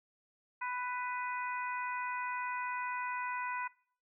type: harmonic tone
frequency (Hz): 496.1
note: B4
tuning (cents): +8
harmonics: 2 / 3 / 4 / 5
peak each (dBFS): -37 / -41 / -43 / -45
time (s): 0.61-3.68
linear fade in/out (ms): 10
effects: noise-tail reverb RT60 0.5 s tail -22 dB re dry